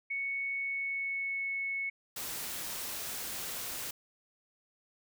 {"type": "tone with pitch glide", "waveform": "sine", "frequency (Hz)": [2217, 2203], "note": ["C#7", "C#7"], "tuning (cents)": [0, -11], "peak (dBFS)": -32, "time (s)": [0.1, 1.9], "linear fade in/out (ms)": 10, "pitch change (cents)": -11, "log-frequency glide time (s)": [0.54, 1.49]}
{"type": "noise", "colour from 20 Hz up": "white", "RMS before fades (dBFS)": -39, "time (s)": [2.16, 3.91], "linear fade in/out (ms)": 5}
{"effects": []}